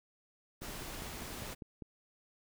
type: noise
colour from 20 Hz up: pink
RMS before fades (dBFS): -44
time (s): 0.61-1.55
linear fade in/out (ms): 20
type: click train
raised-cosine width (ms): 3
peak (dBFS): -32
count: 7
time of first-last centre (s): 0.62-1.822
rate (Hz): 4.99
effects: none